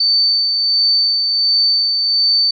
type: tone with tremolo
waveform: sine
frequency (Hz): 4552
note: C#8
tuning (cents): +45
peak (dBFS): -10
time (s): 0-2.51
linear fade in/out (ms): 5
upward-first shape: sine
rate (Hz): 1.4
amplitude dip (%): 35
effects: none